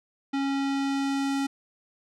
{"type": "tone with low-pass filter sweep", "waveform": "square", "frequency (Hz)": 275.2, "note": "C#4", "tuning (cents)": -12, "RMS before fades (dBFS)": -27, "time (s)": [0.33, 1.47], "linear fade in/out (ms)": 10, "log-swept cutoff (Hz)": [4000, 8700], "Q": 0.81, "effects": []}